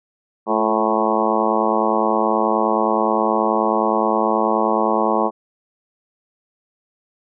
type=harmonic tone with a mistuned harmonic; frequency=109.5 Hz; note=A2; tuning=8 cents flat; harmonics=2 / 3 / 4 / 5 / 6 / 7 / 8 / 9 / 10; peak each=-24 / -24 / -24 / -24 / -24 / -24 / -24 / -24 / -24 dBFS; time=0.46-5.31 s; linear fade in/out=50 ms; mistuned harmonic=3; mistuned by=+51 cents; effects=none